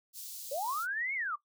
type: high-pass noise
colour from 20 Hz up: white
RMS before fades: -44 dBFS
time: 0.13-0.87 s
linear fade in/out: 50 ms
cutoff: 3900 Hz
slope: 24 dB/octave
type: linear two-way sweep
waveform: sine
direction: up then down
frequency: 510 to 2234 to 1112 Hz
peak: -32 dBFS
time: 0.51-1.36 s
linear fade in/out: 10 ms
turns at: 1.14 s
effects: noise-tail reverb RT60 0.1 s tail -17 dB re dry